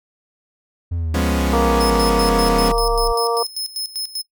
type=exponential sweep; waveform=triangle; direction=down; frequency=87.31 to 31.59 Hz; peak=-18 dBFS; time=0.91-3.13 s; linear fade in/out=10 ms
type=chord; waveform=sawtooth; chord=C# dominant seventh; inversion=first; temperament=equal; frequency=174.61 / 207.7 / 246.9 / 277.2 Hz; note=E#3 / G#3 / B3 / C#4; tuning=0 / 0 / 0 / 0 cents; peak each=-20 dBFS; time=1.14-2.72 s; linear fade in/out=5 ms
type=harmonic tone; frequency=233.1 Hz; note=A#3; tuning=in tune; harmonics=2 / 3 / 4 / 5; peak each=-18 / -25 / -24 / -23 dBFS; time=1.53-3.43 s; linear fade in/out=5 ms
type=tone with tremolo; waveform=sawtooth; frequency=5180 Hz; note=E8; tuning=31 cents flat; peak=-19 dBFS; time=1.8-4.22 s; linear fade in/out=10 ms; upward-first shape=square; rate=5.1 Hz; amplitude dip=80%
effects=noise-tail reverb RT60 0.1 s tail -19 dB re dry